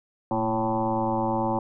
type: tone with frequency modulation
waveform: sine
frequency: 554.4 Hz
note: C#5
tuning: in tune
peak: -22 dBFS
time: 0.31-1.59 s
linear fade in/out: 2 ms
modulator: 109 Hz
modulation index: 3.9
effects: none